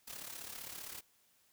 white noise with amplitude modulation, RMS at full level -44 dBFS, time 0.07-1.01 s, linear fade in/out 10 ms, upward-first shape sine, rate 35.3 Hz, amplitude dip 65%, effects white hiss -71 dBFS RMS until 1.52 s

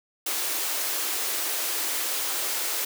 white high-pass noise, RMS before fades -28 dBFS, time 0.26-2.85 s, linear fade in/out 5 ms, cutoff 280 Hz, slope 96 dB/octave, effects none

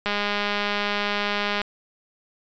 click train, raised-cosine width 0.3 ms, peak -9 dBFS, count 320, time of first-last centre 0.06-1.616 s, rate 205 Hz, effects resampled to 16000 Hz

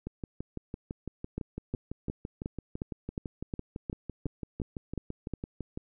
two click trains, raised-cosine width 3 ms, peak -20 / -23 dBFS, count 12 / 35, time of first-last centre 1.38-5.337 / 0.07-5.775 s, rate 2.78 / 5.96 Hz, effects none

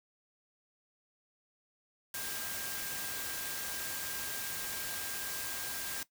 sine tone in noise, 1602 Hz, G6, 37 cents sharp, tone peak -47 dBFS, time 2.14-6.03 s, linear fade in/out 2 ms, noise white, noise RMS -39 dBFS, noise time 2.14-6.03 s, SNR -11 dB, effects noise-tail reverb RT60 0.1 s tail -17 dB re dry

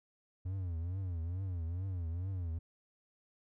triangle tone with vibrato, 88.7 Hz, F2, 27 cents sharp, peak -33 dBFS, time 0.45-2.59 s, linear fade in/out 10 ms, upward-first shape triangle, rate 2.3 Hz, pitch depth 180 cents each way, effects none

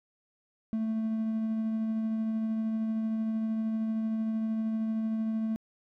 triangle tone with tremolo, 221.2 Hz, A3, 9 cents sharp, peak -24 dBFS, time 0.73-5.56 s, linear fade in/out 0 ms, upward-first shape triangle, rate 13 Hz, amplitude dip 30%, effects tanh soft clip ceiling -20 dBFS

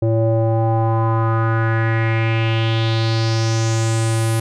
square tone with low-pass filter sweep, 112.8 Hz, A2, 44 cents sharp, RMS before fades -17 dBFS, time 0.02-4.4 s, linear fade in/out 5 ms, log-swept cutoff 480 to 11000 Hz, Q 3.8, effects none

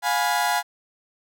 30% pulse chord, F diminished, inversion none, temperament equal with one note detuned, 709.8 / 830.6 / 987.8 Hz, F5 / Ab5 / Cb6, +28 / 0 / 0 cents, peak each -22 / -21 / -24 dBFS, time 0.02-0.63 s, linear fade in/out 50 ms, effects none

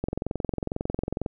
click train, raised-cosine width 2 ms, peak -14 dBFS, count 28, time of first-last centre 0.04-1.262 s, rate 22.1 Hz, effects none

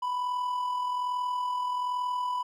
triangle tone with amplitude modulation, 992 Hz, B5, 7 cents sharp, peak -24 dBFS, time 0.02-2.43 s, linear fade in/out 10 ms, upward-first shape sine, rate 41.2 Hz, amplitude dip 40%, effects none

